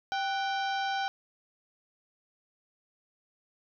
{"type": "harmonic tone with a mistuned harmonic", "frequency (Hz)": 784, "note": "G5", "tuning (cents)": 0, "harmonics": [1, 2, 3, 4, 5, 6, 7, 8], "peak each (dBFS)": [-30, -35, -44, -41, -43, -49, -47, -56], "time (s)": [0.12, 1.08], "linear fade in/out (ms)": 0, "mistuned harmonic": 2, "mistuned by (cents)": -96, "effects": []}